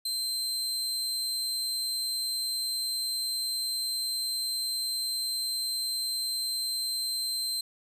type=tone; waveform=sawtooth; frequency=4115 Hz; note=C8; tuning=30 cents flat; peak=-26 dBFS; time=0.05-7.61 s; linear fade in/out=5 ms; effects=resampled to 32000 Hz + 11-bit